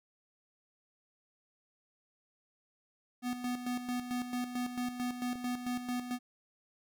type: tone with tremolo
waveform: square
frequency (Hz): 246.9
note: B3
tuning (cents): 0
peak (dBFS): -33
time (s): 3.22-6.19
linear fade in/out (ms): 50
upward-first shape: square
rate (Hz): 4.5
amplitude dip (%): 60
type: click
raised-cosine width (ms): 2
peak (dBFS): -36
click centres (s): 5.356
effects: none